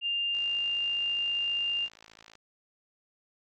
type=tone; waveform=sine; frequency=2800 Hz; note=F7; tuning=4 cents sharp; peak=-27 dBFS; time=0.01-1.89 s; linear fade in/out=50 ms
type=click train; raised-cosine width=0.2 ms; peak=-33 dBFS; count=111; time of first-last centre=0.35-2.354 s; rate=54.9 Hz
effects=AAC 48 kbps